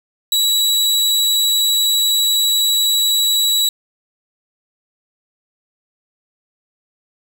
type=tone; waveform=sawtooth; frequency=3904 Hz; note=B7; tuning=21 cents flat; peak=-10 dBFS; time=0.32-3.69 s; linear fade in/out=2 ms; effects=none